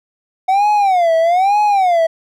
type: tone with vibrato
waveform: triangle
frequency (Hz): 740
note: F#5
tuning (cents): 0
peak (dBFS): -8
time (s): 0.48-2.07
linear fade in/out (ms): 10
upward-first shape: sine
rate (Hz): 1.1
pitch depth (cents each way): 220
effects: none